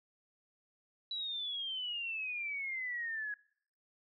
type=exponential sweep; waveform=sine; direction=down; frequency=3951 to 1661.2 Hz; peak=-36 dBFS; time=1.11-3.34 s; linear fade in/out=2 ms; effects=noise-tail reverb RT60 0.6 s tail -23 dB re dry